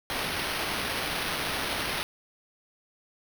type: noise with sample-and-hold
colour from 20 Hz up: white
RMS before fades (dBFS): -31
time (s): 0.1-2.03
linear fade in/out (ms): 0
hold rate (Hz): 7350
effects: none